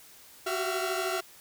sawtooth tone cluster, 371.9 / 385 / 668 / 1387 Hz, F#4 / G4 / E5 / F6, +9 / -31 / +23 / -12 cents, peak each -29 / -34 / -29 / -32 dBFS, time 0.46-1.21 s, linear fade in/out 10 ms, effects white hiss -53 dBFS RMS until 1.4 s

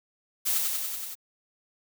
blue noise with echo, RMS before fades -26 dBFS, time 0.45-0.59 s, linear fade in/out 20 ms, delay 94 ms, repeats 6, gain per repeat -2 dB, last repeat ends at 1.154 s, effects none

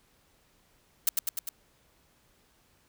blue noise with echo, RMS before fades -23 dBFS, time 1.07-1.09 s, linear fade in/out 2 ms, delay 100 ms, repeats 4, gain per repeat -3 dB, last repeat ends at 1.49 s, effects pink hiss -66 dBFS RMS until 2.88 s

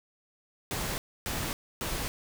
pink noise bursts, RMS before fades -33 dBFS, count 3, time 0.71-2.08 s, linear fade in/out 0 ms, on 270 ms, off 280 ms, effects none

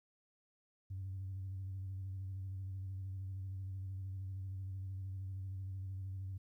sine tone with vibrato, 95.4 Hz, G2, 47 cents flat, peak -39 dBFS, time 0.9-6.38 s, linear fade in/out 10 ms, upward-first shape square, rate 13 Hz, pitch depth 31 cents each way, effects tanh soft clip ceiling -37 dBFS + 13-bit

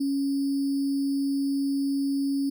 sine tone with sample-and-hold, 277.2 Hz, C#4, in tune, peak -23 dBFS, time 0-2.5 s, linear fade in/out 10 ms, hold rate 4900 Hz, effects none

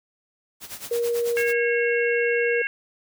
white noise with tremolo, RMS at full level -34 dBFS, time 0.6-1.54 s, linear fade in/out 50 ms, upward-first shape sine, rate 9.1 Hz, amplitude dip 80%
sine tone, 472.8 Hz, A#4, 24 cents sharp, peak -21 dBFS, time 0.91-2.62 s, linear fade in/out 5 ms
harmonic tone, 545 Hz, C#5, 29 cents flat, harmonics 3 / 4 / 5, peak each -26 / -28 / -30 dBFS, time 1.37-2.67 s, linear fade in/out 0 ms
effects none

